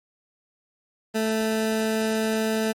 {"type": "tone", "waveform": "20% pulse", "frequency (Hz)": 220, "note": "A3", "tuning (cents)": 0, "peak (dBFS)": -17, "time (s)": [1.14, 2.73], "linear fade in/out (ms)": 20, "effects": ["MP3 64 kbps"]}